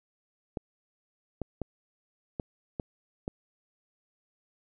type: clicks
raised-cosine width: 2 ms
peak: -19 dBFS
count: 6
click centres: 0.572 / 1.417 / 1.617 / 2.398 / 2.798 / 3.279 s
effects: none

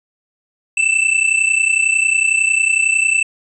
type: tone pair together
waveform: square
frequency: 2637 / 2668 Hz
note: E7 / E7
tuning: 0 / +20 cents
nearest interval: unison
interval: 20 cents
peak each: -16 dBFS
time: 0.77-3.23 s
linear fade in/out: 5 ms
effects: resampled to 24000 Hz

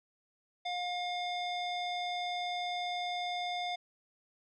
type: tone with low-pass filter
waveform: square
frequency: 713 Hz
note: F5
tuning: 36 cents sharp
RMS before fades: -36 dBFS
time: 0.65-3.76 s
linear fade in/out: 10 ms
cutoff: 3900 Hz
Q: 2.8
effects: none

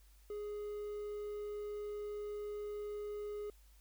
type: tone with quantisation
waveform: triangle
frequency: 416.1 Hz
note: G#4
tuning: 3 cents sharp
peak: -38 dBFS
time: 0.3-3.5 s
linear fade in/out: 2 ms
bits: 11
effects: added 50 Hz sine -60 dBFS peak until 3.8 s + white hiss -70 dBFS RMS until 3.8 s

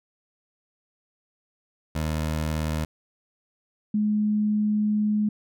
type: tone pair in turn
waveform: 20% pulse / sine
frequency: 78 / 210.9 Hz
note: D#2 / G#3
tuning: +5 / +27 cents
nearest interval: octave + perfect fourth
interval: 1722 cents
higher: second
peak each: -20 dBFS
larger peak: neither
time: 1.95-2.85 / 3.94-5.29 s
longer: second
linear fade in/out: 5 ms
effects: none

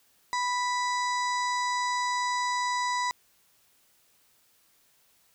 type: harmonic tone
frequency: 987.8 Hz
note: B5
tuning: in tune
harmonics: 1 / 2 / 4 / 5 / 6 / 7 / 8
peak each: -27 / -33 / -39 / -41 / -43 / -44 / -45 dBFS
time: 0.33-3.11 s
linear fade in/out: 0 ms
effects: white hiss -65 dBFS RMS until 5.34 s

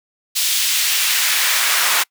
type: noise with high-pass filter sweep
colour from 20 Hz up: pink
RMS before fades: -17 dBFS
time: 0.35-2.04 s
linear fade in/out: 20 ms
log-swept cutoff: 3800 to 1200 Hz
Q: 1
effects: noise-tail reverb RT60 0.1 s tail -26 dB re dry

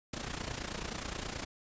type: noise with amplitude modulation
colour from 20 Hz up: pink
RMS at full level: -36 dBFS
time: 0.13-1.45 s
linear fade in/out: 5 ms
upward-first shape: sine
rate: 29.4 Hz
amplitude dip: 75%
effects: resampled to 16000 Hz

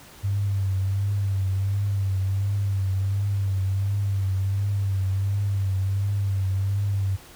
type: tone with vibrato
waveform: sine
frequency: 98 Hz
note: G2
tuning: in tune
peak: -21 dBFS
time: 0.23-7.17 s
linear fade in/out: 20 ms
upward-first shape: triangle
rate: 1.4 Hz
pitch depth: 56 cents each way
effects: pink hiss -47 dBFS RMS until 7.35 s

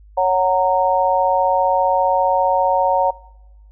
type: chord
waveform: sine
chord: F# major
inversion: second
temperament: just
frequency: 555 / 740 / 925 Hz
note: C#5 / F#5 / A#5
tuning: +2 / 0 / -14 cents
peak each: -18 dBFS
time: 0.17-3.11 s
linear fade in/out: 10 ms
effects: noise-tail reverb RT60 1.0 s tail -21 dB re dry + added 51 Hz sine -42 dBFS peak until 3.71 s

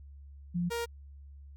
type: tone pair in turn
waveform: sine / sawtooth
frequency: 174.61 / 469.1 Hz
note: F3 / A#4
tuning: 0 / +11 cents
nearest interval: octave + perfect fourth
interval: 1711 cents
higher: second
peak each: -28 dBFS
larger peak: neither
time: 0.54-0.7 / 0.7-0.86 s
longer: neither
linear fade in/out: 20 ms
effects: added 70 Hz sine -47 dBFS peak until 1.56 s

